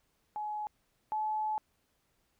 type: tone pair in turn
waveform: sine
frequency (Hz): 845 / 859.8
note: G#5 / A5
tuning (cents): +30 / -40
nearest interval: unison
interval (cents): 30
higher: second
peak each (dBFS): -34 / -30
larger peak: second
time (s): 0.36-0.67 / 1.12-1.58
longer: second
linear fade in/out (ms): 0
effects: pink hiss -75 dBFS RMS until 2.39 s

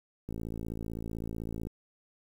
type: click train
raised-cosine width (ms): 3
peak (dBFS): -25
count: 78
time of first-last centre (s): 0.29-1.67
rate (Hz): 55.8
effects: 9-bit

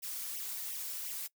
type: noise with flanger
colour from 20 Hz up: blue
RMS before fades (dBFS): -40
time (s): 0.02-1.28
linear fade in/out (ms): 20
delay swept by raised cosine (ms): 0.34 to 3.64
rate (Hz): 2.8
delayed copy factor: +0.9
effects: noise-tail reverb RT60 0.1 s tail -21 dB re dry

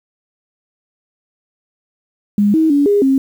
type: tone with pitch steps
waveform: sine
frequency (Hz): 205 / 318.7 / 285.6 / 407.7 / 268.5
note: G#3 / D#4 / D4 / G#4 / C4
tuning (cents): -22 / +42 / -48 / -32 / +45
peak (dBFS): -9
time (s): 2.38-3.18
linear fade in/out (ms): 2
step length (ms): 160
effects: 7-bit

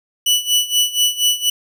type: tone with tremolo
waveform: sawtooth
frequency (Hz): 2960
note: F#7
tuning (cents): 0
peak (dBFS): -8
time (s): 0.26-1.5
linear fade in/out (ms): 5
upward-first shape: sine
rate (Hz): 4.2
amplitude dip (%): 85
effects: none

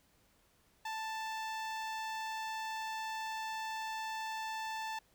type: tone with notch filter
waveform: sawtooth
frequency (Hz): 882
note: A5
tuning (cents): +4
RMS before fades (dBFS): -40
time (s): 0.85-4.99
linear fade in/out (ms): 5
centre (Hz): 11000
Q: 0.68
effects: pink hiss -70 dBFS RMS until 5.14 s

